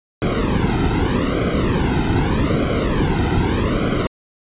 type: noise with flanger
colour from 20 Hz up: brown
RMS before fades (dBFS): -18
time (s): 0.22-4.07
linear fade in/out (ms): 0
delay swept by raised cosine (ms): 1.1 to 1.78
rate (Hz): 0.82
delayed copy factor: -0.95
effects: resampled to 8000 Hz